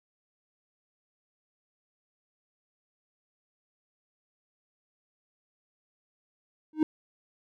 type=tone with exponential growth; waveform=triangle; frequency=310.4 Hz; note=D#4; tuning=4 cents flat; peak=-14 dBFS; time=6.73-6.83 s; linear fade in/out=2 ms; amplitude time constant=21 ms; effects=none